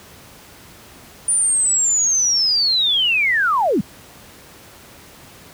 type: linear sweep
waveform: sine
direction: down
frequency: 9460 to 154.7 Hz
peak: -14 dBFS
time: 1.28-3.81 s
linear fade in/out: 5 ms
effects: pink hiss -43 dBFS RMS until 5.53 s + high-pass 60 Hz 12 dB/octave